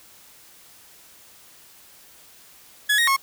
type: tone with pitch steps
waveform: 30% pulse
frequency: 1691 / 1873 / 1089 Hz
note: G#6 / A#6 / C#6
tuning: +31 / +8 / -31 cents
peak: -14 dBFS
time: 2.89-3.166 s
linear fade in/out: 10 ms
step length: 92 ms
effects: white hiss -50 dBFS RMS until 3.22 s